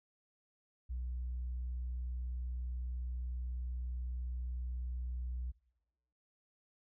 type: tone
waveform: sine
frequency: 61.6 Hz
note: B1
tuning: 4 cents flat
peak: -35 dBFS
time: 0.89-5.52 s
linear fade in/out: 20 ms
effects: noise-tail reverb RT60 1.0 s tail -24 dB re dry + tanh soft clip ceiling -34 dBFS